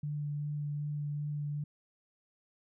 sine tone with vibrato, 147.1 Hz, D3, 3 cents sharp, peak -33 dBFS, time 0.03-1.64 s, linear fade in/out 5 ms, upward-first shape sine, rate 2.6 Hz, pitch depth 11 cents each way, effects none

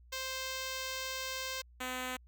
5% pulse tone pair in turn, 523.3 / 254.3 Hz, C5 / C4, 0 / -49 cents, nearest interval octave, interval 1249 cents, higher first, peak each -25 dBFS, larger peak neither, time 0.12-1.62 / 1.8-2.17 s, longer first, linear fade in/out 10 ms, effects added 60 Hz sine -56 dBFS peak until 2.27 s

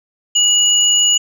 sine tone pair together, 2905 / 6909 Hz, F#7 / A8, -32 / -33 cents, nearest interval octave + minor third, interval 1499 cents, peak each -12 dBFS, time 0.35-1.18 s, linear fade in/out 10 ms, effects tanh soft clip ceiling -2 dBFS

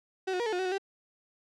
35% pulse tone with pitch steps, 378.3 / 363.3 / 475.6 / 435.9 / 359.1 / 375.7 / 366.3 / 391.1 Hz, F#4 / F#4 / A#4 / A4 / F4 / F#4 / F#4 / G4, +38 / -32 / +35 / -16 / +48 / +26 / -17 / -4 cents, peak -27 dBFS, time 0.27-0.782 s, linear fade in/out 10 ms, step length 64 ms, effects low-pass 5000 Hz 12 dB/octave

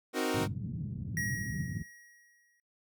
sawtooth chord, C half-diminished seventh, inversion none, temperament equal, 261.6 / 311.1 / 370 / 466.2 Hz, C4 / Eb4 / Gb4 / Bb4, 0 / 0 / 0 / 0 cents, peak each -31 dBFS, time 0.13-0.48 s, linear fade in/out 50 ms
pink band-pass noise, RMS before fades -37 dBFS, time 0.34-1.83 s, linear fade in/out 10 ms, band 100 to 190 Hz, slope 24 dB/octave
square tone with exponential decay, 1900 Hz, A#6, 33 cents sharp, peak -32 dBFS, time 1.17-2.6 s, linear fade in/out 1 ms, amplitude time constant 310 ms
effects noise-tail reverb RT60 0.2 s tail -24 dB re dry

